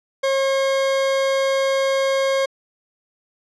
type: tone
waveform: 40% pulse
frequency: 540 Hz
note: C#5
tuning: 45 cents flat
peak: -16 dBFS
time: 0.23-2.46 s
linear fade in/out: 10 ms
effects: low-pass 6000 Hz 12 dB/octave